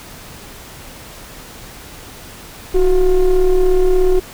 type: ring-modulated tone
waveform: triangle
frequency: 175.6 Hz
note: F3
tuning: 10 cents sharp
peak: -4 dBFS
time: 2.74-4.2 s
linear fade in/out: 10 ms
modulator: 194 Hz
effects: pink hiss -36 dBFS RMS until 4.33 s